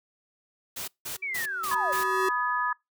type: noise bursts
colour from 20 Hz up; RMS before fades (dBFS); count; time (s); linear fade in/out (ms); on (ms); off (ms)
white; -35; 5; 0.76-2.04; 10; 120; 170
type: tone with exponential growth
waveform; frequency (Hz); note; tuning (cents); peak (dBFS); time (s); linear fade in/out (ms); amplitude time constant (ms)
square; 378; F#4; +37; -25; 1.14-2.29; 5; 250
type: linear sweep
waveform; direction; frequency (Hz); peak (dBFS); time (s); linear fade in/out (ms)
sine; down; 2349 to 523.3; -29; 1.22-1.93; 10
type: chord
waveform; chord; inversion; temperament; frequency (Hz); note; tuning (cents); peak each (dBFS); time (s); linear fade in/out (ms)
sine; G# minor; first; equal with one note detuned; 987.8 / 1244.5 / 1702; B5 / D#6 / G#6; 0 / 0 / +42; -29; 1.71-2.73; 5
effects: noise-tail reverb RT60 0.2 s tail -26 dB re dry